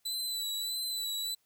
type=tone with vibrato; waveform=sawtooth; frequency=3980 Hz; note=B7; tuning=13 cents sharp; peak=-30 dBFS; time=0.05-1.35 s; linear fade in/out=10 ms; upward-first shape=sine; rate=1.6 Hz; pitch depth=33 cents each way; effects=white hiss -74 dBFS RMS until 1.45 s